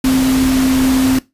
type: tone in noise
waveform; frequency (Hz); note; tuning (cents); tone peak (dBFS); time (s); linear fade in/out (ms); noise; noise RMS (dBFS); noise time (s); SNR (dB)
sine; 261.6; C4; 0; -10; 0.04-1.19; 5; pink; -21; 0.04-1.19; +8
effects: noise-tail reverb RT60 0.2 s tail -19 dB re dry + resampled to 32000 Hz

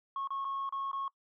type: tone with dropouts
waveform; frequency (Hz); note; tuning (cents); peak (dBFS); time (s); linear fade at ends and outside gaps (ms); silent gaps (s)
sine; 1094; C#6; -23; -32; 0.16-1.08; 2; 0.274-0.305 / 0.446-0.45 / 0.692-0.724 / 0.915-0.93
effects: noise-tail reverb RT60 0.1 s tail -23 dB re dry + tanh soft clip ceiling -30 dBFS

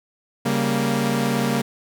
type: chord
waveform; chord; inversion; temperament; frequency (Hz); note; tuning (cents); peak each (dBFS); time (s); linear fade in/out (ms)
sawtooth; G diminished; second; equal; 138.59 / 196 / 233.1; Db3 / G3 / Bb3; 0 / 0 / 0; -21 / -21 / -18; 0.45-1.62; 10
effects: none

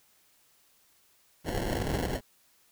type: noise with sample-and-hold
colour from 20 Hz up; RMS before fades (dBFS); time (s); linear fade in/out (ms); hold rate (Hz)
pink; -31; 1.44-2.21; 50; 1225
effects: white hiss -65 dBFS RMS until 2.71 s

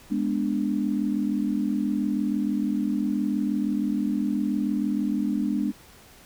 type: chord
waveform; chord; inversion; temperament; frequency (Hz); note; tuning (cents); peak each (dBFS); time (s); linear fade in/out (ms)
sine; G# diminished; none; equal; 207.7 / 246.9 / 293.7; G#3 / B3 / D4; 0 / 0 / 0; -26 / -28 / -27; 0.1-5.72; 20
effects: pink hiss -51 dBFS RMS until 6.25 s

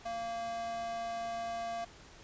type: tone with high-pass filter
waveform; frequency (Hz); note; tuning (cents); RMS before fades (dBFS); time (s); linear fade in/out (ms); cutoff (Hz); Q
square; 230.3; A#3; -21; -38; 0.05-1.85; 10; 650; 3.3
effects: pink hiss -55 dBFS RMS until 2.23 s + resampled to 16000 Hz

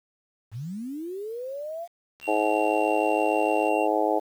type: linear sweep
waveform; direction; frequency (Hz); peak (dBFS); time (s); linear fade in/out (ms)
sine; up; 96.4 to 702; -31; 0.51-1.88; 50
type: click train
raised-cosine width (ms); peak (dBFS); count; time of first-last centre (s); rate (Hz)
0.2; -32; 106; 2.2-3.683; 70.8
type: tone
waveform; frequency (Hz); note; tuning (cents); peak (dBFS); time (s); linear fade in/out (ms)
triangle; 2751; F7; -27; -32; 2.21-3.88; 50
type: harmonic tone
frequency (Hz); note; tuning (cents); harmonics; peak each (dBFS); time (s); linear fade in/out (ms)
106.6; G#2; +46; 3 / 4 / 5 / 6 / 7 / 8; -28 / -28 / -28 / -28 / -28 / -28; 2.27-4.2; 20
effects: 9-bit

